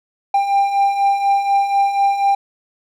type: beating tone pair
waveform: triangle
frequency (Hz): 792 / 796.1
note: G5 / G5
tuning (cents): +18 / +27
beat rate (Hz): 4.1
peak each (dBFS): -19 / -12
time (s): 0.34-2.35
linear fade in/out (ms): 5
effects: none